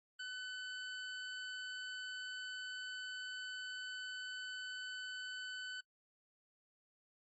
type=tone; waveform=25% pulse; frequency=1506 Hz; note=F#6; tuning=30 cents sharp; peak=-39 dBFS; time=0.19-5.81 s; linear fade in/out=10 ms; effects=noise-tail reverb RT60 0.1 s tail -24 dB re dry + MP3 32 kbps